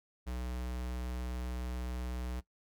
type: tone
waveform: square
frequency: 61.74 Hz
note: B1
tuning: in tune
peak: -37 dBFS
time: 0.26-2.41 s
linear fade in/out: 20 ms
effects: noise-tail reverb RT60 0.1 s tail -18 dB re dry